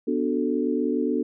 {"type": "chord", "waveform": "sine", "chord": "B minor seventh", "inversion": "none", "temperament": "equal", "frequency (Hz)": [246.9, 293.7, 370, 440], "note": ["B3", "D4", "F#4", "A4"], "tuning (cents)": [0, 0, 0, 0], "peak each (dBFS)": [-26, -26, -29, -28], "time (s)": [0.07, 1.23], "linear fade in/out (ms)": 10, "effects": []}